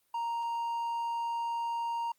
triangle tone, 932.3 Hz, A#5, in tune, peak -29 dBFS, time 0.14-2.12 s, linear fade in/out 5 ms, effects white hiss -73 dBFS RMS until 2.18 s + Opus 32 kbps

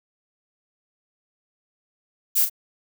violet noise with echo, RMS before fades -19 dBFS, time 2.35-2.46 s, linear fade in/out 20 ms, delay 38 ms, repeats 1, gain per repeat -9 dB, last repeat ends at 2.498 s, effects none

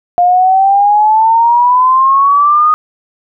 sine exponential sweep, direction up, 702 to 1244.5 Hz, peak -5 dBFS, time 0.18-2.74 s, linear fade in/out 0 ms, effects none

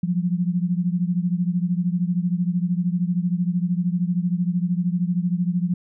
sine beating tone pair, 173.5 / 186.5 Hz, F3 / F#3, -11 / +14 cents, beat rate 13 Hz, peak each -21 / -24 dBFS, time 0.03-5.74 s, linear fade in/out 5 ms, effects none

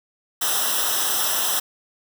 white noise with comb filter, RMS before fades -22 dBFS, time 0.41-1.6 s, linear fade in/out 10 ms, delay 0.44 ms, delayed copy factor -1, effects none

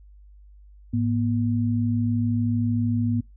sine tone pair together, 106.91 / 240 Hz, A2 / B3, -49 / -49 cents, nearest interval octave + major second, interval 1400 cents, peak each -23 dBFS, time 0.93-3.21 s, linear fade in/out 10 ms, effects noise-tail reverb RT60 0.2 s tail -25 dB re dry + added 50 Hz sine -46 dBFS peak until 3.36 s

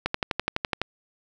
click train, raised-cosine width 0.3 ms, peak -8 dBFS, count 10, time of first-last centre 0.06-0.816 s, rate 11.9 Hz, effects none

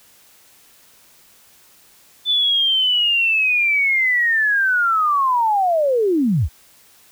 sine linear sweep, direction down, 3520 to 51.9 Hz, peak -14 dBFS, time 2.25-6.49 s, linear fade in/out 50 ms, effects white hiss -51 dBFS RMS until 7.11 s

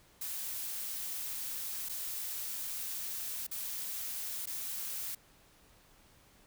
blue noise with dropouts, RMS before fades -39 dBFS, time 0.21-5.15 s, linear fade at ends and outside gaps 5 ms, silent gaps 1.888-1.894 / 3.468-3.512 / 4.458-4.471 s, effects pink hiss -63 dBFS RMS until 6.46 s

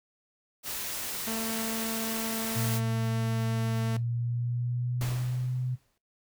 white noise, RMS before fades -35 dBFS, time 0.63-2.81 s, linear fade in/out 50 ms
sawtooth tone, 224.3 Hz, A3, 34 cents sharp, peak -28 dBFS, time 1.27-3.97 s, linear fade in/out 5 ms
sine tone with pitch glide, 117.4 to 126.56 Hz, A#2 to B2, +13 to +43 cents, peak -28 dBFS, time 2.55-5.76 s, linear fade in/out 20 ms, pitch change +130 cents, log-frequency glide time 3.92-5.56 s
pink noise with exponential decay, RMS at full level -36 dBFS, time 5.01-5.98 s, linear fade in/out 2 ms, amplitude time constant 210 ms
effects noise-tail reverb RT60 0.2 s tail -17 dB re dry

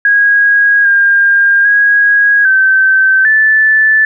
sine tone with pitch steps, 1645 / 1607 / 1649 / 1546 / 1751 Hz, G#6 / G6 / G#6 / G6 / A6, -17 / +43 / -13 / -24 / -9 cents, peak -5 dBFS, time 0.05-4.05 s, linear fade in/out 2 ms, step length 800 ms, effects none

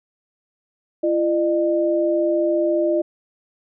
sine tone pair together, 340 / 605.8 Hz, F4 / D#5, -46 / -46 cents, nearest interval minor seventh, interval 1000 cents, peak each -19 dBFS, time 1.03-3.02 s, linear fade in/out 10 ms, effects none

